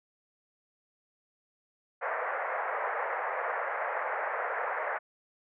pink band-pass noise, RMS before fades -33 dBFS, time 2.01-4.99 s, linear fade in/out 20 ms, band 500 to 2000 Hz, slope 48 dB/octave, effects none

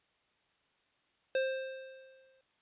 square tone with exponential decay, 527 Hz, C5, 12 cents sharp, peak -28 dBFS, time 1.35-2.41 s, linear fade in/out 2 ms, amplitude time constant 230 ms, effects white hiss -73 dBFS RMS until 2.61 s + resampled to 8000 Hz

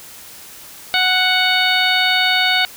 harmonic tone, 740 Hz, F#5, in tune, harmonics 1 / 2 / 3 / 4 / 5 / 6, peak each -21 / -19 / -19 / -21 / -19 / -23 dBFS, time 0.94-2.65 s, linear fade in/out 0 ms, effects white hiss -38 dBFS RMS until 2.76 s

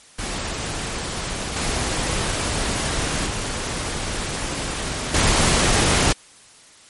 pink noise with level steps, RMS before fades -27 / -23 / -26 / -17 dBFS, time 0.18-6.13 s, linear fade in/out 10 ms, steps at 1.56 / 3.26 / 5.14 s, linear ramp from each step 5 ms, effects white hiss -48 dBFS RMS until 6.89 s + MP3 48 kbps

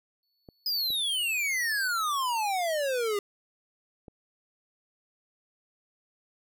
square tone with exponential growth, 4435 Hz, C#8, in tune, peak -36 dBFS, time 0.23-1.89 s, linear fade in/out 1 ms, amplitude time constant 360 ms
clicks, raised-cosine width 2 ms, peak -32 dBFS, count 3, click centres 0.488 / 0.904 / 4.082 s
square exponential sweep, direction down, 5050 to 397.8 Hz, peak -27 dBFS, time 0.66-3.19 s, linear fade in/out 2 ms
effects none

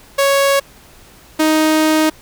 sawtooth tone pair in turn, 554.4 / 312.3 Hz, C#5 / D#4, 0 / +7 cents, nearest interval minor seventh, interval 993 cents, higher first, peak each -7 dBFS, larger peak neither, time 0.18-0.6 / 1.39-2.1 s, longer second, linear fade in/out 10 ms, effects pink hiss -44 dBFS RMS until 2.21 s

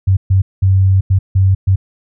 sine tone bursts at uneven times, 95.6 Hz, G2, 43 cents flat, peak -7 dBFS, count 6, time 0.07-0.17 / 0.3-0.42 / 0.62-1.01 / 1.1-1.19 / 1.35-1.55 / 1.67-1.76 s, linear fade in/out 10 ms, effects none

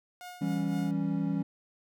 sawtooth tone with tremolo, 719 Hz, F#5, 50 cents flat, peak -37 dBFS, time 0.21-0.91 s, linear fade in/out 0 ms, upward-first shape triangle, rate 3.9 Hz, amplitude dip 65%
triangle chord, C# diminished, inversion first, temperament equal, 164.81 / 196 / 277.2 Hz, E3 / G3 / C#4, 0 / 0 / 0 cents, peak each -30 dBFS, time 0.41-1.43 s, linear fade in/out 10 ms
effects none

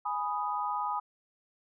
sine chord, G# minor, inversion none, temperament equal, 830.6 / 987.8 / 1244.5 Hz, G#5 / B5 / D#6, 0 / 0 / 0 cents, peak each -34 dBFS, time 0.05-1 s, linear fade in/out 10 ms, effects none

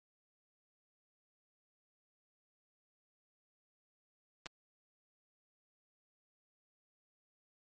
clicks, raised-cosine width 0.2 ms, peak -26 dBFS, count 2, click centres 4.459 / 4.465 s, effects MP3 32 kbps

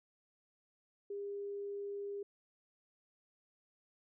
sine tone, 403.3 Hz, G4, 49 cents sharp, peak -39 dBFS, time 1.1-2.23 s, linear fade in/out 5 ms, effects none

